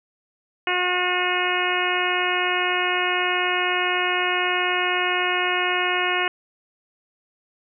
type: harmonic tone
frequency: 360.8 Hz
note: F#4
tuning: 44 cents flat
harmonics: 1 / 2 / 3 / 4 / 5 / 6 / 7 / 8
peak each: -28 / -28 / -28 / -28 / -28 / -28 / -28 / -28 dBFS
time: 0.67-6.28 s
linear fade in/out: 2 ms
effects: none